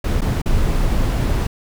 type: noise with dropouts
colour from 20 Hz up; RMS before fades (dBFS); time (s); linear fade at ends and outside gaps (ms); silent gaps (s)
brown; -17; 0.04-1.47; 5; 0.209-0.217 / 0.418-0.458
effects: none